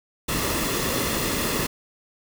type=noise with comb filter; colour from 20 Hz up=pink; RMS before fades=-25 dBFS; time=0.28-1.67 s; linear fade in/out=10 ms; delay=1.3 ms; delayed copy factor=-0.5; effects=none